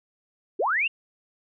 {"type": "linear sweep", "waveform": "sine", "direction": "up", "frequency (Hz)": [312.1, 2863], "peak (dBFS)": -21, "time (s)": [0.59, 0.88], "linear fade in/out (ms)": 10, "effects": []}